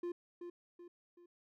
triangle tone with echo, 349.2 Hz, F4, in tune, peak -35 dBFS, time 0.03-0.12 s, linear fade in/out 5 ms, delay 380 ms, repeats 3, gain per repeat -7 dB, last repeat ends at 1.26 s, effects none

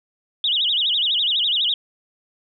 sine tone with vibrato, 3307 Hz, G#7, 8 cents flat, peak -17 dBFS, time 0.44-1.74 s, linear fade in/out 2 ms, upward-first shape sine, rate 12 Hz, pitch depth 250 cents each way, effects none

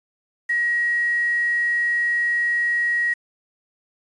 sine tone with quantisation, 1900 Hz, A#6, 33 cents sharp, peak -18 dBFS, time 0.49-3.14 s, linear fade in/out 10 ms, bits 7, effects resampled to 22050 Hz

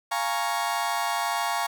35% pulse chord, Bb minor seventh, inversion second, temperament equal, 698.5 / 830.6 / 932.3 / 1108.7 Hz, F5 / Ab5 / Bb5 / Db6, 0 / 0 / 0 / 0 cents, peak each -29 dBFS, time 0.11-1.67 s, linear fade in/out 10 ms, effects none

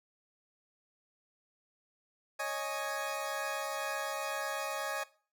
20% pulse chord, C# suspended second, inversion none, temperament equal, 554.4 / 622.3 / 830.6 Hz, C#5 / D#5 / G#5, 0 / 0 / 0 cents, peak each -34 dBFS, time 2.39-5.04 s, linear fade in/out 10 ms, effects noise-tail reverb RT60 0.4 s tail -19 dB re dry

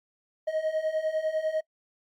triangle beating tone pair, 622.3 / 632.3 Hz, D#5 / D#5, 0 / +28 cents, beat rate 10 Hz, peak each -29 / -26 dBFS, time 0.47-1.61 s, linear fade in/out 10 ms, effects noise-tail reverb RT60 0.1 s tail -24 dB re dry + Opus 48 kbps

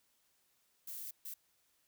violet noise bursts at uneven times, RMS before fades -45 dBFS, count 2, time 0.87-1.11 / 1.25-1.34 s, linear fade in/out 5 ms, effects white hiss -75 dBFS RMS until 1.87 s

